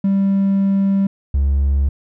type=tone pair in turn; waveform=triangle; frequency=196 / 69.5 Hz; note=G3 / C#2; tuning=0 / +5 cents; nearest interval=octave + tritone; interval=1795 cents; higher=first; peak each=-10 dBFS; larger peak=neither; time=0.04-1.07 / 1.34-1.89 s; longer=first; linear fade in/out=5 ms; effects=tanh soft clip ceiling -7 dBFS